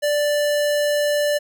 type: tone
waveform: square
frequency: 587.3 Hz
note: D5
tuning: in tune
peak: -18 dBFS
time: 0.02-1.39 s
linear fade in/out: 20 ms
effects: none